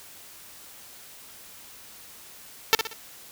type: tone with echo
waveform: 5% pulse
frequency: 447.2 Hz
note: A4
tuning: 28 cents sharp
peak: -3 dBFS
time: 2.73-2.75 s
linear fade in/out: 0 ms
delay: 61 ms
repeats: 3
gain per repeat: -8 dB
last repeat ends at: 2.933 s
effects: white hiss -47 dBFS RMS until 3.31 s